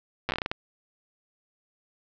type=slowing click train; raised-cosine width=0.3 ms; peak=-11 dBFS; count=10; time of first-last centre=0.29-0.515 s; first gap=8 ms; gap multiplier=1.27; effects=low-pass 5000 Hz 12 dB/octave